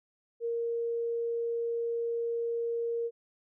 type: tone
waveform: sine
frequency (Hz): 466.2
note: A#4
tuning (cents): 0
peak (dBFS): -29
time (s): 0.4-3.11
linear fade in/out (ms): 50
effects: none